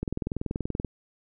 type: click train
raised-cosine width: 3 ms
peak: -16 dBFS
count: 18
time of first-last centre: 0.03-0.847 s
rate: 20.8 Hz
effects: none